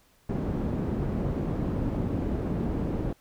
white low-pass noise, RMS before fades -29 dBFS, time 0.29-3.13 s, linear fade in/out 5 ms, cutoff 260 Hz, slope 12 dB/octave, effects pink hiss -63 dBFS RMS until 3.2 s

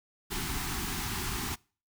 pink band-stop noise, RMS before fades -34 dBFS, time 0.3-1.56 s, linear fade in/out 20 ms, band 410 to 740 Hz, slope 96 dB/octave, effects noise-tail reverb RT60 0.4 s tail -25 dB re dry

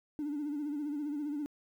triangle tone with vibrato, 293.7 Hz, D4, in tune, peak -30 dBFS, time 0.19-1.46 s, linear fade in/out 0 ms, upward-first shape sine, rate 15 Hz, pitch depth 69 cents each way, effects tanh soft clip ceiling -30 dBFS + 11-bit

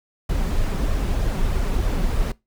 brown noise with flanger, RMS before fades -21 dBFS, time 0.29-2.32 s, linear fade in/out 5 ms, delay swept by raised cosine 1.6 to 5.4 ms, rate 3.2 Hz, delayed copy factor +0.5, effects noise-tail reverb RT60 0.2 s tail -21 dB re dry

